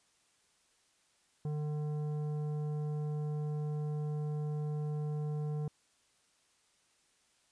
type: tone with tanh clipping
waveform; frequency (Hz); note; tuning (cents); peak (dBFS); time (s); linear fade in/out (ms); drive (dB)
sine; 150; D3; +37; -35; 1.45-5.68; 2; 11
effects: white hiss -71 dBFS RMS until 7.51 s + resampled to 22050 Hz